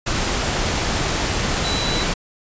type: tone in noise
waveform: sine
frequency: 3951 Hz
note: B7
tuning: in tune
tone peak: -25 dBFS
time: 1.64-2.04 s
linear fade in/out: 10 ms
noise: pink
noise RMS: -21 dBFS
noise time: 0.06-2.14 s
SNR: -7 dB
effects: resampled to 16000 Hz